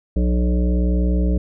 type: harmonic tone with a mistuned harmonic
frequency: 60.6 Hz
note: B1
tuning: 32 cents flat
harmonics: 1 / 3 / 5 / 7 / 9 / 10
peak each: -16 / -22 / -27 / -31 / -33 / -37 dBFS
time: 0.16-1.38 s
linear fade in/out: 5 ms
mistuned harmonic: 7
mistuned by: +18 cents
effects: none